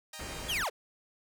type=chord; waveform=5% pulse; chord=Eb major; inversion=none; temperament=equal with one note detuned; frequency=622.3 / 794.9 / 932.3 Hz; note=Eb5 / G5 / Bb5; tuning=0 / +24 / 0 cents; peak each=-36 / -35 / -36 dBFS; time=0.13-0.58 s; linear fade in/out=5 ms
type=low-pass noise; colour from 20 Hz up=pink; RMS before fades=-42 dBFS; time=0.19-0.64 s; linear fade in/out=5 ms; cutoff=2900 Hz; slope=24 dB/octave
type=linear sweep; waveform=40% pulse; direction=down; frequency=3520 to 349.2 Hz; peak=-29 dBFS; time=0.48-0.7 s; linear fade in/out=20 ms
effects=none